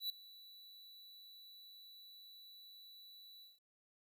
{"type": "tone with ADSR envelope", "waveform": "square", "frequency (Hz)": 3951, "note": "B7", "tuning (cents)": 0, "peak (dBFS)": -36, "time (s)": [0, 3.6], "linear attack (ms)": 97, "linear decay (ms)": 5, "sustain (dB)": -20, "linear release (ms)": 180, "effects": ["13-bit"]}